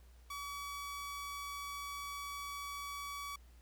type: tone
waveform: sawtooth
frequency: 1139 Hz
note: C#6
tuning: 47 cents sharp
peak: -38 dBFS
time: 0.3-3.36 s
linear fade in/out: 5 ms
effects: added 60 Hz sine -57 dBFS peak until 3.61 s + pink hiss -69 dBFS RMS until 3.61 s